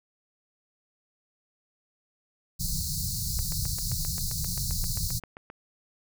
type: band-stop noise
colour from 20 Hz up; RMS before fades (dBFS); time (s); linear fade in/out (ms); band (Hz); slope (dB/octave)
pink; -30; 2.59-5.2; 20; 180 to 4100; 96
type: click train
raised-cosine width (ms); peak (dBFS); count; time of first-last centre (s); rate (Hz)
0.5; -27; 17; 3.39-5.501; 7.58
effects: none